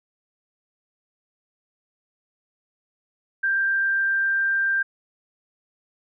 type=tone with frequency modulation; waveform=sine; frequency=1582 Hz; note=G6; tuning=15 cents sharp; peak=-19 dBFS; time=3.43-4.83 s; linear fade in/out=10 ms; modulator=27.5 Hz; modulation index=0.27; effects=none